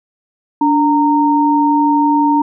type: tone pair together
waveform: sine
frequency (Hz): 291.3 / 923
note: D4 / A#5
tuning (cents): -14 / -17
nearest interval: octave + minor sixth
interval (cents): 1997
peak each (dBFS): -12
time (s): 0.61-2.42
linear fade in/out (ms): 5
effects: none